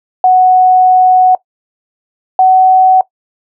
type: tone pair in turn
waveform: sine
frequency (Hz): 740 / 749.9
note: F#5 / F#5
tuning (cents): 0 / +23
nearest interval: unison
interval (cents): 23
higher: second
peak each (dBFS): -3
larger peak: neither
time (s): 0.24-1.35 / 2.39-3.01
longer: first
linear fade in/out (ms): 2
effects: noise-tail reverb RT60 0.1 s tail -19 dB re dry